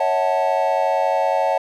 triangle chord, F# minor seventh, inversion second, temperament equal with one note detuned, 554.4 / 645.3 / 740 / 880 Hz, C#5 / E5 / F#5 / A5, 0 / -37 / 0 / 0 cents, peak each -20 dBFS, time 0-1.58 s, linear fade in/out 5 ms, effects none

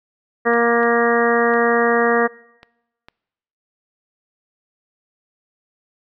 harmonic tone, 234.9 Hz, A#3, 13 cents sharp, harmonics 1 / 2 / 3 / 4 / 5 / 6 / 7 / 8, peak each -22 / -16 / -22 / -28 / -22 / -28 / -24 / -22 dBFS, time 0.45-2.28 s, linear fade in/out 20 ms
clicks, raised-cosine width 0.3 ms, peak -24 dBFS, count 5, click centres 0.536 / 0.832 / 1.538 / 2.631 / 3.085 s
effects noise-tail reverb RT60 1.0 s tail -24 dB re dry

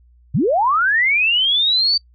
sine linear sweep, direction up, 95.4 to 4624 Hz, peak -13 dBFS, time 0.34-1.98 s, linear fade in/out 10 ms, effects noise-tail reverb RT60 0.1 s tail -24 dB re dry + added 60 Hz sine -48 dBFS peak until 2.14 s

